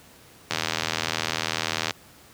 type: click train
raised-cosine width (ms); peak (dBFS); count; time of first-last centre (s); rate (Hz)
0.2; -6; 113; 0.51-1.908; 80.1
effects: pink hiss -51 dBFS RMS until 2.33 s + high-pass 80 Hz 12 dB/octave